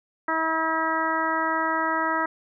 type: harmonic tone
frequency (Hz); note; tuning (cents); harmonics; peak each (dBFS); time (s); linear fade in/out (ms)
321.8; E4; -42; 1 / 2 / 3 / 4 / 5 / 6; -31 / -31 / -27 / -27 / -30 / -31; 0.28-2.26; 5
effects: none